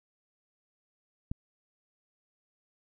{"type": "click", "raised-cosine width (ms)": 5, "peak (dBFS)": -21, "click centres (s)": 1.315, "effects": []}